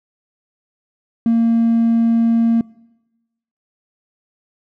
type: tone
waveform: triangle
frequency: 230 Hz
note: A#3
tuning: 23 cents flat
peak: -8 dBFS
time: 1.26-2.61 s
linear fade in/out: 2 ms
effects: noise-tail reverb RT60 1.0 s tail -25 dB re dry + tanh soft clip ceiling -7 dBFS